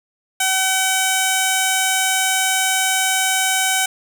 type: tone with notch filter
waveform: 5% pulse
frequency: 760 Hz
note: F#5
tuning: 46 cents sharp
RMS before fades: -18 dBFS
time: 0.4-3.86 s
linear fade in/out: 5 ms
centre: 4700 Hz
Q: 1.4
effects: none